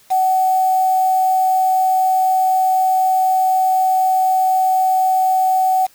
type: tone with quantisation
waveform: sine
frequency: 752 Hz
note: F#5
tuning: 28 cents sharp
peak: -12 dBFS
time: 0.1-5.87 s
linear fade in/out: 20 ms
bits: 5
effects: white hiss -51 dBFS RMS until 5.94 s